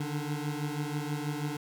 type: beating tone pair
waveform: 25% pulse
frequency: 145.6 / 151.8 Hz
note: D3 / D#3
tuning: -15 / -42 cents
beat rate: 6.2 Hz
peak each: -30 / -32 dBFS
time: 0-1.57 s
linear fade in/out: 5 ms
effects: none